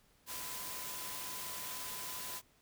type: tone in noise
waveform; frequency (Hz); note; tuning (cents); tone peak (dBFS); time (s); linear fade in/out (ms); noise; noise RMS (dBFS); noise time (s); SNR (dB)
sine; 1008; B5; +35; -51; 0.26-2.42; 50; white; -43; 0.26-2.42; -11
effects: pink hiss -69 dBFS RMS until 2.61 s